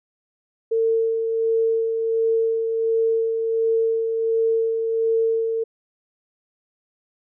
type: tone with tremolo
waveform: sine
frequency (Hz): 451.8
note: A4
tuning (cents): +46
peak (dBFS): -16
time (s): 0.71-5.64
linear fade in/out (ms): 10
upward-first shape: sine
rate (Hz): 1.4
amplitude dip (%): 40
effects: none